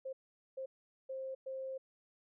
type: tone bursts at uneven times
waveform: sine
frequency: 529 Hz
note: C5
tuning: 19 cents sharp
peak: -39 dBFS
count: 4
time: 0.05-0.13 / 0.57-0.66 / 1.09-1.35 / 1.46-1.78 s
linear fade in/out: 10 ms
effects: none

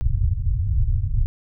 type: low-pass noise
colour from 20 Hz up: pink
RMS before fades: -20 dBFS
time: 0.01-1.26 s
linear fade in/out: 0 ms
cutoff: 120 Hz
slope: 48 dB/octave
effects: none

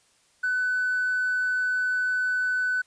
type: tone with hard clipping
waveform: sine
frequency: 1501 Hz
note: F#6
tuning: 24 cents sharp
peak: -23 dBFS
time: 0.43-2.82 s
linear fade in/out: 10 ms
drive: 1 dB
effects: white hiss -63 dBFS RMS until 2.86 s + resampled to 22050 Hz

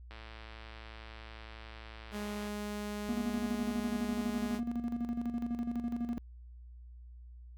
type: click train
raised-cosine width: 0.3 ms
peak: -33 dBFS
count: 264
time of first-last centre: 0.11-2.479 s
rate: 111 Hz
type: tone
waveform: sawtooth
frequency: 207.7 Hz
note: G#3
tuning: in tune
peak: -33 dBFS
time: 2.11-4.61 s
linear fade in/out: 50 ms
type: tone with tremolo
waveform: triangle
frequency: 237.1 Hz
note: A#3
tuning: 30 cents sharp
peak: -29 dBFS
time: 3.09-6.18 s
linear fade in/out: 0 ms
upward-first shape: square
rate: 12 Hz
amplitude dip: 60%
effects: added 60 Hz sine -48 dBFS peak until 7.57 s

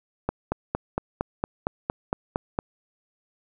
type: click train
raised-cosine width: 1 ms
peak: -10 dBFS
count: 11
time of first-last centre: 0.29-2.589 s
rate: 4.35 Hz
effects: none

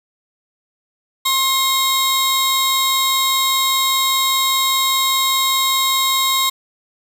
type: tone pair together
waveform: sawtooth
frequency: 1065 / 3795 Hz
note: C6 / A#7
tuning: +30 / +30 cents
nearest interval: octave + minor seventh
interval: 2200 cents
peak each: -14 dBFS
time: 1.25-6.5 s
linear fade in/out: 10 ms
effects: 8-bit

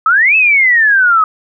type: exponential two-way sweep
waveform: sine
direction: up then down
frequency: 1252 to 2637 to 1252 Hz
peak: -6 dBFS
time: 0.06-1.24 s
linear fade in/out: 2 ms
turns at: 0.36 s
effects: none

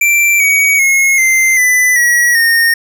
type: tone with pitch steps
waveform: square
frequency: 2349 / 2256 / 2167 / 2081 / 1998.2 / 1919 / 1843 Hz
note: D7 / C#7 / C#7 / C7 / B6 / A#6 / A#6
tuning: 0 / +30 / -40 / -10 / +20 / +50 / -20 cents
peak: -8 dBFS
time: 0.01-2.74 s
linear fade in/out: 5 ms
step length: 390 ms
effects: none

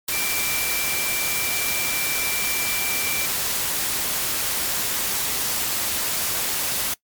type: tone in noise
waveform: sine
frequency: 2349 Hz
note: D7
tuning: in tune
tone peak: -28 dBFS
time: 0.12-3.26 s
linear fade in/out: 5 ms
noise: white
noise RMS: -24 dBFS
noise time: 0.08-6.94 s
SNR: -7 dB
effects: noise-tail reverb RT60 0.1 s tail -22 dB re dry + MP3 96 kbps

